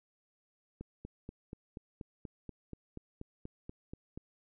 click train, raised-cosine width 3 ms, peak -30 dBFS, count 15, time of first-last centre 0.81-4.175 s, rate 4.16 Hz, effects none

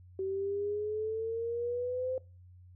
sine exponential sweep, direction up, 380 to 520 Hz, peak -31 dBFS, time 0.19-2.18 s, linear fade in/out 2 ms, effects noise-tail reverb RT60 0.3 s tail -22 dB re dry + added 90 Hz sine -52 dBFS peak until 2.75 s

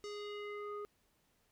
square tone with low-pass filter sweep, 413.8 Hz, G#4, 6 cents flat, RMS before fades -44 dBFS, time 0.04-0.85 s, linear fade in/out 0 ms, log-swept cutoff 6000 to 1000 Hz, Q 2.4, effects pink hiss -75 dBFS RMS until 1.51 s

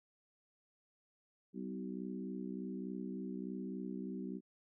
harmonic tone with a mistuned harmonic, 63.4 Hz, B1, 46 cents sharp, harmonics 3 / 4 / 5 / 6, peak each -43 / -45 / -47 / -49 dBFS, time 1.53-4.41 s, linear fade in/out 50 ms, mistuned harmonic 3, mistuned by +19 cents, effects none

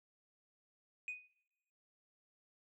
sine tone with exponential decay, 2489 Hz, D#7, in tune, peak -35 dBFS, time 1.08-1.33 s, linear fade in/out 1 ms, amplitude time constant 54 ms, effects noise-tail reverb RT60 0.9 s tail -22 dB re dry + tanh soft clip ceiling -37 dBFS

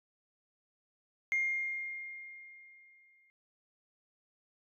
sine tone with exponential decay, 2122 Hz, C7, 24 cents sharp, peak -26 dBFS, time 1.32-3.3 s, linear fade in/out 0 ms, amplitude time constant 430 ms, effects tanh soft clip ceiling -24 dBFS

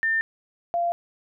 sine tone pair in turn, 1800 / 689.6 Hz, A6 / F5, +39 / -22 cents, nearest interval octave + perfect fourth, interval 1661 cents, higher first, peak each -20 / -21 dBFS, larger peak first, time 0.03-0.21 / 0.74-0.92 s, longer neither, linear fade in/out 0 ms, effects none

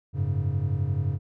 triangle chord, F# suspended second, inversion none, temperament just, 92.5 / 104.06 / 138.75 Hz, F#2 / G#2 / C#3, 0 / +4 / +2 cents, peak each -26 dBFS, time 0.13-1.19 s, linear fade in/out 50 ms, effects none

